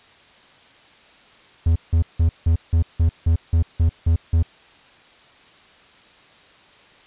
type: tone bursts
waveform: triangle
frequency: 82.1 Hz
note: E2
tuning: 6 cents flat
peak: -11 dBFS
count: 11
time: 1.66-4.427 s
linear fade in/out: 5 ms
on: 97 ms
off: 170 ms
effects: white hiss -50 dBFS RMS until 7.06 s + resampled to 8000 Hz

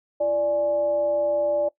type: tone with frequency modulation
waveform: sine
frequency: 587.3 Hz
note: D5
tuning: in tune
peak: -19 dBFS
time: 0.2-1.69 s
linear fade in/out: 10 ms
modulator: 249 Hz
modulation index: 0.33
effects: noise-tail reverb RT60 0.1 s tail -20 dB re dry

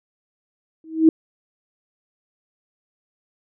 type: tone with exponential growth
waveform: sine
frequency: 320.1 Hz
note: D#4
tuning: 49 cents sharp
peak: -5 dBFS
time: 0.84-1.09 s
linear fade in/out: 2 ms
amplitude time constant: 54 ms
effects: none

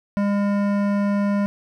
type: tone with hard clipping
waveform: sine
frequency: 202.3 Hz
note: G#3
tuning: 45 cents flat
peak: -20 dBFS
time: 0.17-1.46 s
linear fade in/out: 0 ms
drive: 15 dB
effects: none

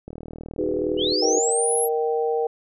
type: click train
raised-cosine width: 2 ms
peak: -22 dBFS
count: 42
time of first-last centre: 0.08-1.121 s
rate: 39.4 Hz
type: chord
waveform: sine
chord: G# minor seventh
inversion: second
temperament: just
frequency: 311.5 / 373.8 / 415.3 / 498.4 Hz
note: D#4 / F#4 / G#4 / B4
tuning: +2 / +18 / 0 / +16 cents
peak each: -27 dBFS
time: 0.58-1.39 s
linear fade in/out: 5 ms
type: linear sweep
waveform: sine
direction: up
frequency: 2815 to 11680 Hz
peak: -22 dBFS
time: 0.97-1.89 s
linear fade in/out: 50 ms
type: harmonic tone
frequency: 155.56 Hz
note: D#3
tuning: in tune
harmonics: 3 / 4 / 5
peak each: -21 / -32 / -27 dBFS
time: 1.22-2.47 s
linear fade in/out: 5 ms
effects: none

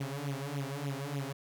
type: tone with flanger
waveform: sawtooth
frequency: 140 Hz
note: C#3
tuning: 18 cents sharp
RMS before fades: -37 dBFS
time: 0-1.33 s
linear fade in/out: 10 ms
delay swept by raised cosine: 0.3 to 5.4 ms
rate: 3.4 Hz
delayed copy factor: +1
effects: none

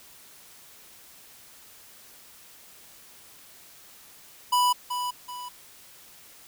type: tone with echo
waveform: square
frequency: 987.8 Hz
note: B5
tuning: in tune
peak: -20 dBFS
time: 4.52-4.73 s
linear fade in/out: 10 ms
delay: 380 ms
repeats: 2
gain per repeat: -8 dB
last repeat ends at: 5.49 s
effects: white hiss -51 dBFS RMS until 6.47 s

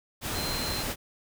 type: tone in noise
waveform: sine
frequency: 4123 Hz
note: C8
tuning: 26 cents flat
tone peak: -34 dBFS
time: 0.33-0.85 s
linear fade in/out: 50 ms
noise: pink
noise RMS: -32 dBFS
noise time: 0.21-0.96 s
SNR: -5 dB
effects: none

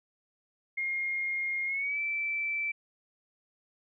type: tone with pitch glide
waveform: sine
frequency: 2134 to 2327 Hz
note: C7 to D7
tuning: +34 to -17 cents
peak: -29 dBFS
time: 0.77-2.72 s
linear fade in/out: 10 ms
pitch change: +149 cents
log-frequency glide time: 1.66-2 s
effects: none

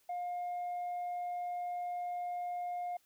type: tone with tanh clipping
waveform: sine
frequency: 710 Hz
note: F5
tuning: 28 cents sharp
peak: -36 dBFS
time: 0.09-2.97 s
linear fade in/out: 5 ms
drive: 1 dB
effects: white hiss -71 dBFS RMS until 3.05 s

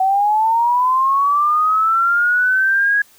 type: linear sweep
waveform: sine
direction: up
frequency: 750 to 1665 Hz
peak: -12 dBFS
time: 0-3.02 s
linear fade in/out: 5 ms
effects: white hiss -50 dBFS RMS until 3.18 s

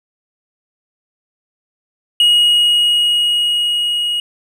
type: tone with level ramp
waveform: triangle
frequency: 2889 Hz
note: F#7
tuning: 42 cents flat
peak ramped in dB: -6 to -14 dBFS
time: 2.2-4.2 s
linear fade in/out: 2 ms
effects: none

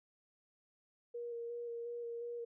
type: tone with vibrato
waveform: sine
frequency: 471.8 Hz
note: A#4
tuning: 21 cents sharp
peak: -40 dBFS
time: 1.14-2.45 s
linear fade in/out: 10 ms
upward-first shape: square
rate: 2.8 Hz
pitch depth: 14 cents each way
effects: none

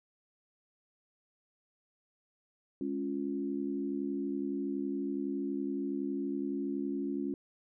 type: chord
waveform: sine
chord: Db major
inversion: second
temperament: equal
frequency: 207.7 / 277.2 / 349.2 Hz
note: Ab3 / Db4 / F4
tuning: 0 / 0 / 0 cents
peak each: -39 / -34 / -38 dBFS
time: 2.81-7.34 s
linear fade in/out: 2 ms
effects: none

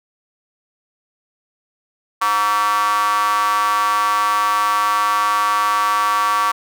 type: tone with high-pass filter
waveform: square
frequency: 103.83 Hz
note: G#2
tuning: in tune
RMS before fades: -17 dBFS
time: 2.21-6.52 s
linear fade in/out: 10 ms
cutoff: 1100 Hz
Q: 7.8
effects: none

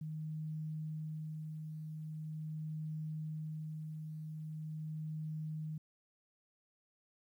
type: tone with tremolo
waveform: sine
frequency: 155.56 Hz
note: D#3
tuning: in tune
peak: -38 dBFS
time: 0.01-5.78 s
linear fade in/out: 5 ms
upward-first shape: sine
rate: 0.42 Hz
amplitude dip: 35%
effects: 12-bit

